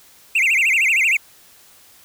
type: tone with vibrato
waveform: triangle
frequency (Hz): 2383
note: D7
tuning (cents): +25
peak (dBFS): -12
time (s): 0.35-1.17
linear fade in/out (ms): 5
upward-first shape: sine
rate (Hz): 13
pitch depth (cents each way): 260
effects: white hiss -49 dBFS RMS until 2.04 s